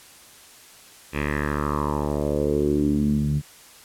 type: tone with low-pass filter sweep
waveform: 10% pulse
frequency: 73.42 Hz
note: D2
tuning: in tune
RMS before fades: -23 dBFS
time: 1.12-3.42 s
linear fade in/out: 50 ms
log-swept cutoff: 2500 to 150 Hz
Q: 4
effects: white hiss -48 dBFS RMS until 3.84 s + low-pass 12000 Hz 12 dB/octave